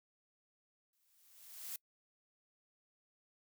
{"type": "noise with exponential growth", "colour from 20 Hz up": "blue", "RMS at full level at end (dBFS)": -42, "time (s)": [0.93, 1.76], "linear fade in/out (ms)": 2, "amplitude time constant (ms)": 180, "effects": ["noise-tail reverb RT60 0.1 s tail -24 dB re dry"]}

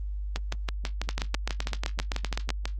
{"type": "two click trains", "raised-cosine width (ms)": 0.2, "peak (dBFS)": [-11, -12], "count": [12, 15], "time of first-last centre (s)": [[1.09, 2.504], [0.36, 2.655]], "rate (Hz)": [7.78, 6.1], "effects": ["added 50 Hz sine -30 dBFS peak until 2.79 s", "Opus 24 kbps"]}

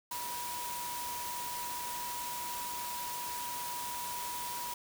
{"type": "tone in noise", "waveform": "sine", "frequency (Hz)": 969, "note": "B5", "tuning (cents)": -33, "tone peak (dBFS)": -39, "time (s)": [0.11, 4.74], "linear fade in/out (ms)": 5, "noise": "white", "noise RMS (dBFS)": -41, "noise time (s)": [0.11, 4.74], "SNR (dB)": -1, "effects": []}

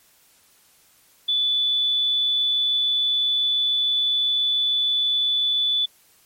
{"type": "tone", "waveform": "sine", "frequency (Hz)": 3473, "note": "A7", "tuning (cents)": -23, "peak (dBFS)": -18, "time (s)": [1.28, 5.86], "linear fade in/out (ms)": 10, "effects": ["white hiss -57 dBFS RMS until 6.25 s", "MP3 64 kbps"]}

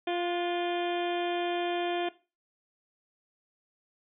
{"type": "harmonic tone with a mistuned harmonic", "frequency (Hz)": 349.2, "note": "F4", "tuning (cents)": 0, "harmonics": [1, 2, 3, 4, 5, 6, 7, 8, 9, 10], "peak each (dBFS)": [-30, -32, -44, -45, -42, -49, -40, -51, -42, -46], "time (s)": [0.07, 2.09], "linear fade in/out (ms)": 5, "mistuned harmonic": 4, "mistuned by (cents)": 51, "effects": ["noise-tail reverb RT60 0.3 s tail -17 dB re dry"]}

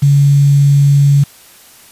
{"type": "tone with quantisation", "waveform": "sine", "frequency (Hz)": 141.5, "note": "C#3", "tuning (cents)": 36, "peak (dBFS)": -5, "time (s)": [0.02, 1.24], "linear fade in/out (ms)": 10, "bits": 5, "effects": ["white hiss -41 dBFS RMS until 1.91 s", "resampled to 32000 Hz"]}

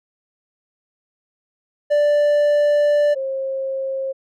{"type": "tone pair in turn", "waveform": ["triangle", "sine"], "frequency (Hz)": [587.3, 535.5], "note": ["D5", "C5"], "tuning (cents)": [0, 40], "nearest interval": "major second", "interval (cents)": 160, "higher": "first", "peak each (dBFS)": [-11, -21], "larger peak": "first", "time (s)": [[1.9, 3.15], [3.15, 4.13]], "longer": "first", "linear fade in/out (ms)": 20, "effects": []}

